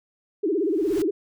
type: tone with vibrato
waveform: sine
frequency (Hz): 359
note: F4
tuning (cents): +48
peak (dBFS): -20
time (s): 0.43-1.11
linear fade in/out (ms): 10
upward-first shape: sine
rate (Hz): 17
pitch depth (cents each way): 280
type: noise with exponential growth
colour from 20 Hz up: pink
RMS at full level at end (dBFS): -35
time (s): 0.57-1.02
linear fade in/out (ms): 0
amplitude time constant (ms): 96
effects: none